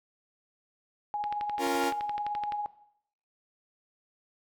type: tone with tremolo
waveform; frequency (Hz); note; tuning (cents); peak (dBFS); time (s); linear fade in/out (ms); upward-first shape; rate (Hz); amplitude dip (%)
sine; 830.6; G#5; 0; -28; 1.14-2.66; 0; sine; 18; 35
type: click train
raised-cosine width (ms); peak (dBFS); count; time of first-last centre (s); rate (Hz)
0.3; -23; 16; 1.24-2.522; 11.7
type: chord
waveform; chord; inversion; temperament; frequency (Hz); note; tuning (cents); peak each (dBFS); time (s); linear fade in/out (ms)
sawtooth; Bb minor; first; equal; 277.2 / 349.2 / 466.2; Db4 / F4 / Bb4; 0 / 0 / 0; -28; 1.58-1.93; 50
effects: noise-tail reverb RT60 0.7 s tail -17 dB re dry